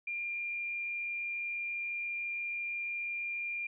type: tone with frequency modulation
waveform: sine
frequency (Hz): 2398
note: D7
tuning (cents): +36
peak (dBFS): -34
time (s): 0.07-3.67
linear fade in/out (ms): 5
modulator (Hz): 74.5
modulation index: 0.38
effects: none